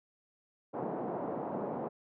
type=band-pass noise; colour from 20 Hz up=white; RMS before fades=-37 dBFS; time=0.73-1.89 s; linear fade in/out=20 ms; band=150 to 790 Hz; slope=24 dB/octave; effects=none